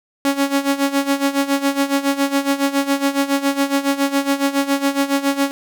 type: tone with tremolo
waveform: sawtooth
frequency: 277.9 Hz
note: C#4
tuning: 4 cents sharp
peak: -9 dBFS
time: 0.25-5.51 s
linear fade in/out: 0 ms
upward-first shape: sine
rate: 7.2 Hz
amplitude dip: 80%
effects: none